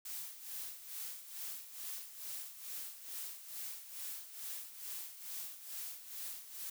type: noise with tremolo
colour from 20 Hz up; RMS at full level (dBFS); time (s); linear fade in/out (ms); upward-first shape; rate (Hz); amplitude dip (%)
blue; -43; 0.05-6.7; 5; sine; 2.3; 70
effects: none